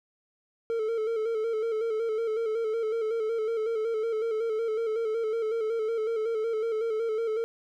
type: tone with vibrato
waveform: triangle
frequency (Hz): 446.7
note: A4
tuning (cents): +26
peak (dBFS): -24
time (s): 0.7-7.44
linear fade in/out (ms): 0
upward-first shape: square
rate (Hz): 5.4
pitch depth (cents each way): 48
effects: none